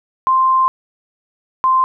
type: tone pair in turn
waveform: sine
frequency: 1046.5 / 1042.5 Hz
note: C6 / C6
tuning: 0 / -7 cents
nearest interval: unison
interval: 7 cents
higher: first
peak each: -10 dBFS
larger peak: neither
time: 0.27-0.68 / 1.64-1.84 s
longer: first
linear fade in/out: 0 ms
effects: none